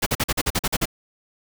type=noise bursts; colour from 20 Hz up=pink; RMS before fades=-21 dBFS; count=10; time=0.02-0.856 s; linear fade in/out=10 ms; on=44 ms; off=44 ms; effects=none